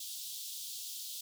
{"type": "high-pass noise", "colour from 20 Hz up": "pink", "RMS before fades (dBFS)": -43, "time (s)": [0, 1.21], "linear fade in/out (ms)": 5, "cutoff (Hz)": 3300, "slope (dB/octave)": 48, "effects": []}